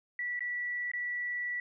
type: tone with dropouts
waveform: sine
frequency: 1953 Hz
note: B6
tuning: 20 cents flat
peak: -32 dBFS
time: 0.19-1.6 s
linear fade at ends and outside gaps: 2 ms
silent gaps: 0.393-0.406 / 0.916-0.935 s
effects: none